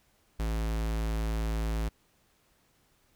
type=tone; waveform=square; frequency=54.8 Hz; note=A1; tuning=6 cents flat; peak=-29 dBFS; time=0.39-1.89 s; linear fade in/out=10 ms; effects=pink hiss -68 dBFS RMS until 3.15 s